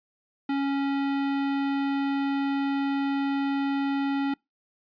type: tone with hard clipping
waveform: sine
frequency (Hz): 277.2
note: C#4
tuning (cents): 0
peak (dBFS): -26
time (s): 0.49-4.34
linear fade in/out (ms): 5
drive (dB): 18
effects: noise-tail reverb RT60 0.2 s tail -26 dB re dry + resampled to 11025 Hz